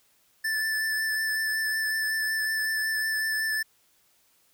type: tone with vibrato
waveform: square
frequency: 1757 Hz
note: A6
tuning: 3 cents flat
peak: -26 dBFS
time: 0.44-3.63 s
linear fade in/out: 10 ms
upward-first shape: triangle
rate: 5.4 Hz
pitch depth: 19 cents each way
effects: white hiss -65 dBFS RMS until 4.53 s